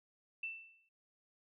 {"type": "tone with exponential decay", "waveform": "sine", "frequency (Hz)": 2668, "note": "E7", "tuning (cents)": 20, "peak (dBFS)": -36, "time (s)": [0.43, 0.89], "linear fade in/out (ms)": 5, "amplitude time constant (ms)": 98, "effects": []}